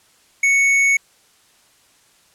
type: tone with tanh clipping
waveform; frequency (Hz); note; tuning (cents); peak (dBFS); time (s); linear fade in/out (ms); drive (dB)
sine; 2217; C#7; 0; -14; 0.43-0.97; 5; 11
effects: white hiss -55 dBFS RMS until 2.34 s + low-pass 10000 Hz 12 dB/octave